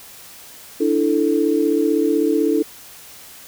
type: chord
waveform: sine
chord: D suspended second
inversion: none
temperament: equal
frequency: 293.7 / 329.6 / 440 Hz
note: D4 / E4 / A4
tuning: 0 / 0 / 0 cents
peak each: -19 dBFS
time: 0.8-2.63 s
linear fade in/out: 10 ms
effects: white hiss -41 dBFS RMS until 3.47 s